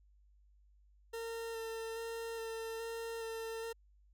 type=tone with vibrato; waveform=40% pulse; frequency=454.4 Hz; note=A#4; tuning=44 cents flat; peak=-39 dBFS; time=1.13-3.73 s; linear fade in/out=10 ms; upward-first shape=square; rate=1.2 Hz; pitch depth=12 cents each way; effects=added 50 Hz sine -63 dBFS peak until 4.13 s